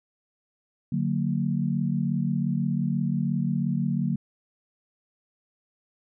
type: chord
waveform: sine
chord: D augmented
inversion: none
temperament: just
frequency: 146.83 / 183.54 / 229.4 Hz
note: D3 / F#3 / A#3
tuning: 0 / -14 / -28 cents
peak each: -27 / -27 / -28 dBFS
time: 0.92-4.16 s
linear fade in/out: 5 ms
effects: none